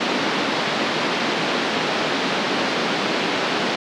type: band-pass noise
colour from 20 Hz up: pink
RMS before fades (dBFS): -22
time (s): 0-3.76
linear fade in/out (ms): 10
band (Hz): 200 to 4500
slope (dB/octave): 24
effects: none